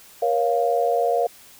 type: chord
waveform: sine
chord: Bb minor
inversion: none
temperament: equal with one note detuned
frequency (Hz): 473.5 / 554.4 / 698.5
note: Bb4 / Db5 / F5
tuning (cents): +27 / 0 / 0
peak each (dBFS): -22 / -24 / -21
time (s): 0.22-1.27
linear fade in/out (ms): 5
effects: white hiss -48 dBFS RMS until 1.59 s